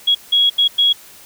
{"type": "tone bursts at uneven times", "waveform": "sine", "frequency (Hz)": 3322, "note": "G#7", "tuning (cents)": 0, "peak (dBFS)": -10, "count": 4, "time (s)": [[0.07, 0.15], [0.32, 0.5], [0.58, 0.68], [0.78, 0.93]], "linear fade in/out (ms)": 10, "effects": ["white hiss -42 dBFS RMS until 1.25 s"]}